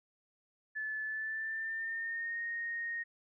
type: tone with pitch glide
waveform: sine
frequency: 1735 to 1859.5 Hz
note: A6 to A#6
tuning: -25 to -5 cents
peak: -35 dBFS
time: 0.75-3.04 s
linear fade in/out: 20 ms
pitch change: +120 cents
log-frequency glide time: 1.04-2.4 s
effects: none